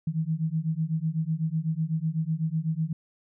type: beating tone pair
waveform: sine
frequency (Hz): 156 / 164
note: D#3 / E3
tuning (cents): +5 / -9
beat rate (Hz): 8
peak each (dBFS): -28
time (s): 0.07-2.93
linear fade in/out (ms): 5
effects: none